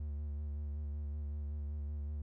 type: tone with vibrato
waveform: triangle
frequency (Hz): 73.42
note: D2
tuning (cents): 0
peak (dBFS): -35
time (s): 0-2.22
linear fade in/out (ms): 5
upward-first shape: sine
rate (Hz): 5.3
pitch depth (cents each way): 36
effects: none